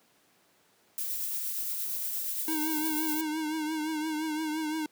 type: noise with tremolo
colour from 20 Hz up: violet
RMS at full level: -32 dBFS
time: 0.98-3.21 s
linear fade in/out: 0 ms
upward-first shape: triangle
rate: 8.6 Hz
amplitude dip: 30%
type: tone with vibrato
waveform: square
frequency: 311.1 Hz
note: D#4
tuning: in tune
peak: -30 dBFS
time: 2.48-4.86 s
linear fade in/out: 2 ms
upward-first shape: triangle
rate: 5.8 Hz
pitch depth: 60 cents each way
effects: pink hiss -65 dBFS RMS until 4.91 s + high-pass 200 Hz 12 dB/octave